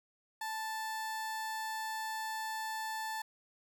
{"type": "tone", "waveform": "30% pulse", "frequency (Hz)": 880, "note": "A5", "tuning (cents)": 0, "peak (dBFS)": -34, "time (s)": [0.41, 3.22], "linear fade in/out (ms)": 5, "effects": []}